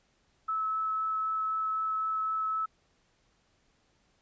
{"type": "tone with vibrato", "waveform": "sine", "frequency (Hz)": 1300, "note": "E6", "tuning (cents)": -24, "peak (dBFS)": -28, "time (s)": [0.48, 2.66], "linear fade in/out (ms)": 10, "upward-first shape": "triangle", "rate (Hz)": 3.9, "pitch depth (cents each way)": 8, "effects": ["pink hiss -70 dBFS RMS until 4.21 s", "resampled to 16000 Hz"]}